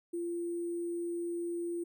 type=tone with sample-and-hold; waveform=sine; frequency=344.4 Hz; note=F4; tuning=24 cents flat; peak=-33 dBFS; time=0.13-1.84 s; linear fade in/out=10 ms; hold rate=8820 Hz; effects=none